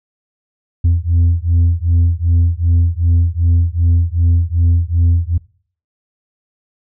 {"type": "beating tone pair", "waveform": "sine", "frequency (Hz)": [84, 86.6], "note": ["E2", "F2"], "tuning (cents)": [33, -14], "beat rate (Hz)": 2.6, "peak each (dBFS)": -11, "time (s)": [0.84, 5.38], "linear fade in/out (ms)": 10, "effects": ["noise-tail reverb RT60 0.5 s tail -23 dB re dry", "tanh soft clip ceiling -7 dBFS"]}